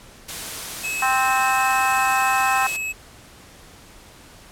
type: noise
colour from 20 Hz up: white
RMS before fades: -31 dBFS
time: 0.28-2.77 s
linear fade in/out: 10 ms
type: tone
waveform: square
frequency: 2579 Hz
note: E7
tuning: 39 cents flat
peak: -25 dBFS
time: 0.83-2.93 s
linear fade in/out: 20 ms
type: harmonic tone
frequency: 261.6 Hz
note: C4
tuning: in tune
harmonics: 3 / 4 / 5 / 6 / 7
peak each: -21 / -23 / -25 / -27 / -28 dBFS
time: 1.02-2.67 s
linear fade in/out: 5 ms
effects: pink hiss -46 dBFS RMS until 4.51 s + low-pass 12000 Hz 12 dB/octave